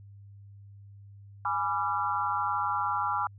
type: chord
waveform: sine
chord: G# diminished seventh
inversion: none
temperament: equal with one note detuned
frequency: 830.6 / 987.8 / 1174.7 / 1367.4 Hz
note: G#5 / B5 / D6 / F6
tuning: 0 / 0 / 0 / -37 cents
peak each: -32 dBFS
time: 1.45-3.27 s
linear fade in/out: 2 ms
effects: added 100 Hz sine -47 dBFS peak until 3.38 s